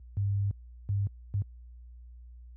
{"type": "tone bursts at uneven times", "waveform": "sine", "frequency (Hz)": 100, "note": "G2", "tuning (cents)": 35, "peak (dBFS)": -25, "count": 3, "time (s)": [[0.17, 0.51], [0.89, 1.07], [1.34, 1.42]], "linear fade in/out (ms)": 0, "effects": ["added 60 Hz sine -43 dBFS peak until 2.56 s", "high-pass 60 Hz 12 dB/octave"]}